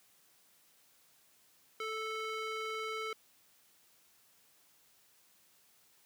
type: tone with band-pass filter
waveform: square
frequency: 439 Hz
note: A4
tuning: 4 cents flat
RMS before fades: -39 dBFS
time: 1.8-3.13 s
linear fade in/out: 2 ms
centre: 1900 Hz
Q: 0.93
effects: white hiss -67 dBFS RMS until 6.05 s + high-pass 80 Hz 12 dB/octave